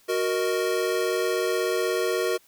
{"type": "chord", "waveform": "square", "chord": "D# minor", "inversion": "first", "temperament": "equal", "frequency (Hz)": [370, 466.2, 622.3], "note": ["F#4", "A#4", "D#5"], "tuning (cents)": [0, 0, 0], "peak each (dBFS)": [-27, -27, -32], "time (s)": [0.08, 2.38], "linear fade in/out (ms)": 20, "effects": ["white hiss -59 dBFS RMS until 2.47 s"]}